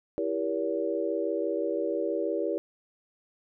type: chord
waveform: sine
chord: E diminished seventh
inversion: none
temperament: just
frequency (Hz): 329.6 / 395.6 / 474.7 / 569.6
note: E4 / G4 / Bb4 / Db5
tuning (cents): 0 / +16 / +31 / +47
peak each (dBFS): -32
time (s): 0.18-2.58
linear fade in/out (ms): 0
effects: none